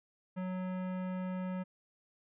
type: tone with hard clipping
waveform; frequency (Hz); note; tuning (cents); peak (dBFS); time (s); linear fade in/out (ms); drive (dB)
sine; 184.6; F#3; -4; -37; 0.36-1.64; 20; 17
effects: resampled to 8000 Hz